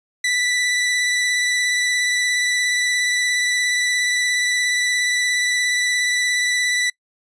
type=tone with vibrato; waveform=sawtooth; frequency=1975.5 Hz; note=B6; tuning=in tune; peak=-14 dBFS; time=0.24-6.9 s; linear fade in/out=5 ms; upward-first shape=triangle; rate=17 Hz; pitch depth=19 cents each way; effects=noise-tail reverb RT60 0.1 s tail -25 dB re dry + resampled to 22050 Hz